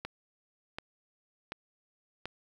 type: click train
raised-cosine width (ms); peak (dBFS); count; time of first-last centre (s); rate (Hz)
0.3; -21; 4; 0.05-2.256; 1.36
effects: 9-bit

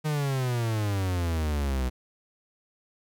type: exponential sweep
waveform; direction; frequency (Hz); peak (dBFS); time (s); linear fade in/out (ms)
45% pulse; down; 155.56 to 61.74; -25; 0.04-1.9; 20
effects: 11-bit

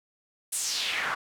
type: noise with band-pass filter sweep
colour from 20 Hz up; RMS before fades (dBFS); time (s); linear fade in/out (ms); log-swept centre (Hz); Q
pink; -30; 0.52-1.15; 10; 10000 to 1200; 2.8
effects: none

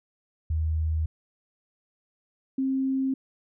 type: tone pair in turn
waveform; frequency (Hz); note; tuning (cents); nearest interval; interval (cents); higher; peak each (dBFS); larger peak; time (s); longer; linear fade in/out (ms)
sine; 79.1 / 266.1; D#2 / C4; +29 / +29; octave + major sixth; 2100; second; -23; neither; 0.5-1.06 / 2.58-3.14; neither; 5
effects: none

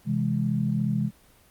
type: chord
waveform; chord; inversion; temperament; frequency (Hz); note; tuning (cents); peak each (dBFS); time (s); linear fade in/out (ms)
sine; C augmented; none; equal; 130.81 / 164.81 / 207.7; C3 / E3 / G#3; 0 / 0 / 0; -27 / -28 / -26; 0.05-1.11; 50
effects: pink hiss -57 dBFS RMS until 1.5 s + Opus 24 kbps

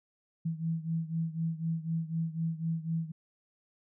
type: beating tone pair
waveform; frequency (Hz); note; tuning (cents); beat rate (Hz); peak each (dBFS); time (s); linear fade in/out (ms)
sine; 162.3 / 166.3; E3 / E3; -27 / +16; 4; -32 / -35; 0.45-3.12; 10
effects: none

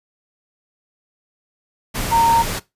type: tone in noise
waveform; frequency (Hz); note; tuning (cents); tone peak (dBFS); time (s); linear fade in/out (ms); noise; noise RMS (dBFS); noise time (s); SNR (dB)
sine; 922; A#5; -19; -12; 2.11-2.43; 20; pink; -24; 1.94-2.6; +9
effects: noise-tail reverb RT60 0.2 s tail -19 dB re dry + resampled to 32000 Hz

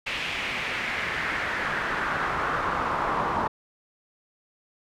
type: noise with band-pass filter sweep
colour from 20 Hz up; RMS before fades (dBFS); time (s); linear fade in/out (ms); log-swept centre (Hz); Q
brown; -28; 0.06-3.48; 10; 2700 to 980; 2.5
effects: none

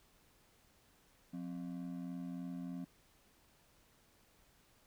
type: ring-modulated tone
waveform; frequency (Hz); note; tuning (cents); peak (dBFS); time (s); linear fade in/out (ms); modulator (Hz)
triangle; 220; A3; 0; -36; 1.33-2.85; 10; 41.6
effects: pink hiss -69 dBFS RMS until 4.86 s

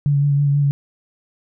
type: tone with vibrato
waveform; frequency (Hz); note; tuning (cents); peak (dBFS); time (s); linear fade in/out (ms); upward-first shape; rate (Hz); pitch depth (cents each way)
sine; 142.7; D3; -49; -13; 0.06-0.71; 0; sine; 6.2; 23
effects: none

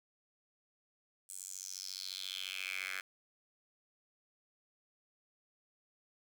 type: tone with high-pass filter sweep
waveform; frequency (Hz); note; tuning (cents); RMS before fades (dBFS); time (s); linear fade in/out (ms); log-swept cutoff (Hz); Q
10% pulse; 94.3; F#2; +33; -43; 1.29-3.01; 5; 8600 to 1800; 4.5
effects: none

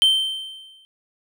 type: tone with exponential decay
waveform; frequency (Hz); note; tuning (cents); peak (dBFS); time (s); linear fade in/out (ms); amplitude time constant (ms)
triangle; 3114; G7; -12; -9; 0.02-0.85; 0; 180
effects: none

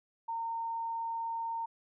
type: tone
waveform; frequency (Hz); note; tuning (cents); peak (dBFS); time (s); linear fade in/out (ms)
sine; 916; A#5; -31; -33; 0.28-1.66; 10
effects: none

